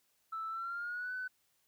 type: tone with pitch glide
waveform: sine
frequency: 1318.5 to 1505.8 Hz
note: E6 to F#6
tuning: 0 to +30 cents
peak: -36 dBFS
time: 0.32-1.28 s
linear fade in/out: 10 ms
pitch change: +230 cents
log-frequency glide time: 0.49-1.13 s
effects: tanh soft clip ceiling -32 dBFS + white hiss -75 dBFS RMS until 1.67 s